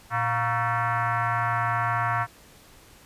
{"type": "tone with frequency modulation", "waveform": "sine", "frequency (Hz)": 116.54, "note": "A#2", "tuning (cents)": 0, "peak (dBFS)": -22, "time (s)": [0.1, 2.27], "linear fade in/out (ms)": 50, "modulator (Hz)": 411, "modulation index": 3.9, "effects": ["pink hiss -52 dBFS RMS until 3.05 s", "resampled to 32000 Hz"]}